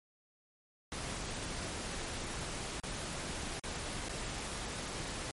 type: noise with dropouts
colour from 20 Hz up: pink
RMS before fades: -40 dBFS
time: 0.92-5.31 s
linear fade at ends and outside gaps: 0 ms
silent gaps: 2.8-2.835 / 3.596-3.637 / 4.085-4.094 s
effects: MP3 48 kbps